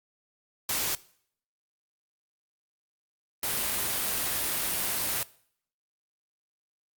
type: noise bursts at uneven times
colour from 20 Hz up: white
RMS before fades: -29 dBFS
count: 2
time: 0.69-0.95 / 3.43-5.23 s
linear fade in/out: 2 ms
effects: noise-tail reverb RT60 0.6 s tail -20 dB re dry + Opus 48 kbps